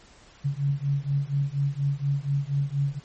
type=beating tone pair; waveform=sine; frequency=138.59 / 142.79 Hz; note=C#3 / D3; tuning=0 / -48 cents; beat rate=4.2 Hz; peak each=-26 dBFS; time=0.44-3 s; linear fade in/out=20 ms; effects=pink hiss -53 dBFS RMS until 3.04 s + MP3 32 kbps